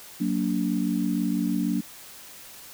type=chord; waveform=sine; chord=Gb augmented; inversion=none; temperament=just; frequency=185 / 231.2 / 289.1 Hz; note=Gb3 / Bb3 / D4; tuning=0 / -14 / -27 cents; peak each=-27 dBFS; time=0.2-1.81 s; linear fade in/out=10 ms; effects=white hiss -45 dBFS RMS until 2.73 s